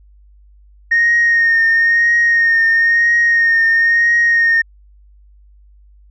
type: tone with vibrato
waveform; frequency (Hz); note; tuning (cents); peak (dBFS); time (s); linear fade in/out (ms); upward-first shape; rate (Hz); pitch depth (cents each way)
sine; 1851; A#6; -13; -8; 0.91-4.62; 10; triangle; 1; 28
effects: tanh soft clip ceiling -6 dBFS + added 50 Hz sine -43 dBFS peak until 6.1 s